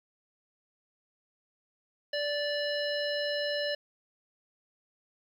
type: harmonic tone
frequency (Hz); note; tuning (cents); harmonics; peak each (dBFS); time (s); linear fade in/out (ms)
584; D5; -10; 1 / 3 / 5 / 7 / 9; -31 / -36 / -38 / -39 / -41; 2.13-3.75; 5
effects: 10-bit